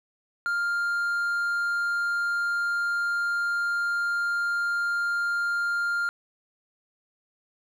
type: tone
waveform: triangle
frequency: 1400 Hz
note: F6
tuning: 4 cents sharp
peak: -22 dBFS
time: 0.46-6.09 s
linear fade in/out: 0 ms
effects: none